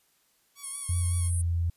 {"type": "tone with vibrato", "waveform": "5% pulse", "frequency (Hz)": 1108.7, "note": "C#6", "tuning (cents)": 0, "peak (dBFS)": -33, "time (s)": [0.55, 1.31], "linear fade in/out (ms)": 50, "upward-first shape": "sine", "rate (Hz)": 5.3, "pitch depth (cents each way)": 44}
{"type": "band-pass noise", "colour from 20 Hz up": "white", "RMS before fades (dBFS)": -38, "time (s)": [0.63, 1.42], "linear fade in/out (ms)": 10, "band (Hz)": [9100, 10000], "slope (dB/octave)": 96}
{"type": "tone with pitch glide", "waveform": "sine", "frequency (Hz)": [87.31, 84.87], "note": ["F2", "F2"], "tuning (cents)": [0, -49], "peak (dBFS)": -24, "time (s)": [0.89, 1.7], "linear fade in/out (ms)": 5, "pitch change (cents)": -49, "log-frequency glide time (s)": [1.03, 1.53]}
{"effects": ["white hiss -68 dBFS RMS until 1.76 s", "resampled to 32000 Hz"]}